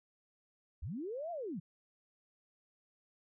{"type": "linear two-way sweep", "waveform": "sine", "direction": "up then down", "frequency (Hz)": [52, 710, 140.1], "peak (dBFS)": -38, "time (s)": [0.82, 1.6], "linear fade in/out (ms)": 10, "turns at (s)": 1.31, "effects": []}